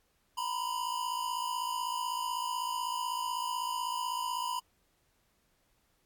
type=tone pair together; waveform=square; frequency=950 / 1006 Hz; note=A#5 / B5; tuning=+33 / +32 cents; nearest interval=minor second; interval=99 cents; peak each=-37 / -35 dBFS; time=0.37-4.6 s; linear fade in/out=10 ms; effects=pink hiss -73 dBFS RMS until 6.05 s + AAC 64 kbps